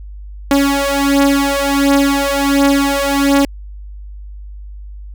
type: beating tone pair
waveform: sawtooth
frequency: 278.6 / 280 Hz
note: C#4 / C#4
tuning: +9 / +18 cents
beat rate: 1.4 Hz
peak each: -10 dBFS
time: 0.51-3.45 s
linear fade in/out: 2 ms
effects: added 50 Hz sine -28 dBFS peak until 5.14 s